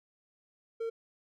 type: tone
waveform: triangle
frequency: 455.6 Hz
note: A#4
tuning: 40 cents flat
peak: -30 dBFS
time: 0.8-0.9 s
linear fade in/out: 10 ms
effects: none